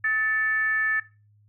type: tone with frequency modulation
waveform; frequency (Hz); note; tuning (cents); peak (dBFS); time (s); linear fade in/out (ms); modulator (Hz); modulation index
sine; 1760; A6; 0; -21; 0.04-1; 5; 479; 0.42
effects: noise-tail reverb RT60 0.3 s tail -17 dB re dry + added 104 Hz sine -56 dBFS peak until 1.48 s